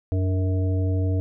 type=harmonic tone with a mistuned harmonic; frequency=92.5 Hz; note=F#2; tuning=in tune; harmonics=1 / 3 / 5 / 7; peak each=-20 / -30 / -34 / -37 dBFS; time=0.12-1.2 s; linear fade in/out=0 ms; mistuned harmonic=3; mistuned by=+75 cents; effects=none